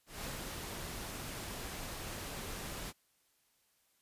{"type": "noise with ADSR envelope", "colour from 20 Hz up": "pink", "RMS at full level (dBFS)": -41, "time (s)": [0.06, 2.93], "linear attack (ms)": 180, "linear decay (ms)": 130, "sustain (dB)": -2, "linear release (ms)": 43, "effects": ["white hiss -74 dBFS RMS until 4.01 s", "resampled to 32000 Hz"]}